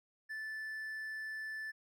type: tone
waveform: triangle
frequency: 1753 Hz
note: A6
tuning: 7 cents flat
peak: -38 dBFS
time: 0.29-1.72 s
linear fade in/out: 20 ms
effects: none